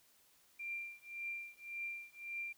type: tone with tremolo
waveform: sine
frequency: 2375 Hz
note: D7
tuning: 19 cents sharp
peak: -38 dBFS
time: 0.59-2.53 s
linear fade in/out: 10 ms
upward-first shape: triangle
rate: 1.8 Hz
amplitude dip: 100%
effects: white hiss -69 dBFS RMS until 2.57 s